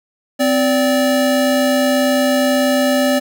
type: tone pair together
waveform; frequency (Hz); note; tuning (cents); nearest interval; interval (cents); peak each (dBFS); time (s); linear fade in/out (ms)
square; 258.7 / 580.8; C4 / D5; -19 / -19; octave + major second; 1400; -16; 0.39-3.2; 20
effects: none